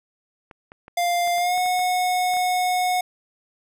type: clicks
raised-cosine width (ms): 0.5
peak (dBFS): -27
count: 10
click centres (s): 0.512 / 0.719 / 0.881 / 1.275 / 1.382 / 1.578 / 1.66 / 1.793 / 2.337 / 2.369
type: tone with pitch glide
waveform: square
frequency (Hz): 698.5 to 729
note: F5 to F#5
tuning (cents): 0 to -26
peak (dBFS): -20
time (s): 0.97-3.01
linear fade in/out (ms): 5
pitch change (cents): +74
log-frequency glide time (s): 1.37-1.57
effects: none